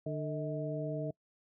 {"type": "harmonic tone with a mistuned harmonic", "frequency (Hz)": 149.6, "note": "D3", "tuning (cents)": 32, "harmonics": [1, 2, 3, 4], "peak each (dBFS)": [-37, -41, -41, -39], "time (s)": [0.06, 1.11], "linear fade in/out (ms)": 5, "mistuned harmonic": 4, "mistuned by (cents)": 100, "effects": ["noise-tail reverb RT60 0.1 s tail -25 dB re dry"]}